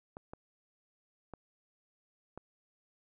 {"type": "clicks", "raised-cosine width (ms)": 1, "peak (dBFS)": -30, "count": 4, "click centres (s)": [0.169, 0.335, 1.337, 2.376], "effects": []}